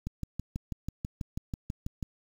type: click train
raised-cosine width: 5 ms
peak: -21 dBFS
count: 13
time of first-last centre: 0.07-2.028 s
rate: 6.13 Hz
effects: 8-bit